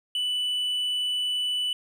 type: tone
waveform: triangle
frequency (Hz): 2977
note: F#7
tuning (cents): +10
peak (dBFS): -23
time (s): 0.15-1.73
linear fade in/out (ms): 2
effects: none